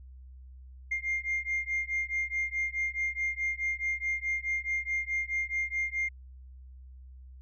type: beating tone pair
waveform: sine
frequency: 2110 / 2114.7 Hz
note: C7 / C7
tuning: +14 / +18 cents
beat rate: 4.7 Hz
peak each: -31 dBFS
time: 0.91-6.09 s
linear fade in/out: 10 ms
effects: tanh soft clip ceiling -24 dBFS + added 64 Hz sine -46 dBFS peak until 7.41 s